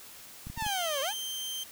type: clicks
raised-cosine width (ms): 5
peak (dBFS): -28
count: 5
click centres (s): 0.47 / 0.5 / 0.576 / 0.624 / 0.665
type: linear two-way sweep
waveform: sawtooth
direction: down then up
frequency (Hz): 935 to 527 to 935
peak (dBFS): -27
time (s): 0.56-1.14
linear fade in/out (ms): 50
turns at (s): 1.01
type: tone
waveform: sawtooth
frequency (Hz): 3136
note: G7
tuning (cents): 0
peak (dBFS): -31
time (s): 0.65-1.64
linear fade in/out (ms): 10
effects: white hiss -49 dBFS RMS until 1.71 s